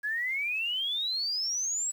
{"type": "exponential sweep", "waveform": "sine", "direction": "up", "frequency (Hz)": [1658, 7902], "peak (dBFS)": -28, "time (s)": [0.03, 1.92], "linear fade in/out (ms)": 20, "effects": ["9-bit"]}